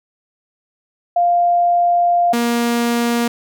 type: tone pair in turn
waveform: sine / sawtooth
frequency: 698.5 / 236.4 Hz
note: F5 / A#3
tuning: 0 / +24 cents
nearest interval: octave + perfect fifth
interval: 1876 cents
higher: first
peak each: -11 dBFS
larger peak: neither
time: 1.16-2.33 / 2.33-3.28 s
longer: first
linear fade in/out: 5 ms
effects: none